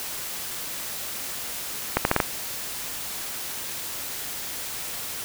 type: accelerating click train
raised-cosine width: 0.5 ms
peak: -3 dBFS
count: 5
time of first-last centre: 1.97-2.202 s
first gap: 81 ms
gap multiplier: 0.78
effects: white hiss -33 dBFS RMS until 5.24 s